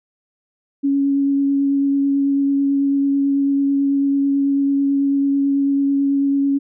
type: tone with vibrato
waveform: sine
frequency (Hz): 278.2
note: C#4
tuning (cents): +6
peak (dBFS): -14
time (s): 0.83-6.59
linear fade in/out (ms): 20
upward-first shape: triangle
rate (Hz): 9.1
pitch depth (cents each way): 12
effects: none